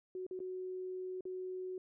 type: tone with dropouts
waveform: sine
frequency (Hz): 370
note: F#4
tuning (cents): 0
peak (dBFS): -39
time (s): 0.15-1.78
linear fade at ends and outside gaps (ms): 2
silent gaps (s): 0.266-0.31 / 0.392-0.402 / 1.208-1.253
effects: none